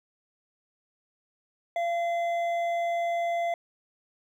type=tone with hard clipping; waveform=sine; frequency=685 Hz; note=F5; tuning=34 cents flat; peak=-27 dBFS; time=1.76-3.54 s; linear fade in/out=2 ms; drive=7 dB; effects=none